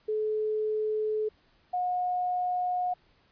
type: tone pair in turn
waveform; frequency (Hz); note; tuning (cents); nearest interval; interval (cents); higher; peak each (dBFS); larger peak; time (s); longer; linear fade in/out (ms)
sine; 430 / 723.2; A4 / F#5; -40 / -40; major sixth; 900; second; -26; neither; 0.08-1.29 / 1.73-2.94; neither; 10
effects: pink hiss -65 dBFS RMS until 3.31 s + resampled to 11025 Hz